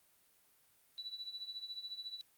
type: tone with tremolo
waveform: sine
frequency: 3951 Hz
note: B7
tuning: in tune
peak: -39 dBFS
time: 0.98-2.21 s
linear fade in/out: 0 ms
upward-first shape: triangle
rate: 14 Hz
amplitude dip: 85%
effects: white hiss -70 dBFS RMS until 2.37 s + Opus 32 kbps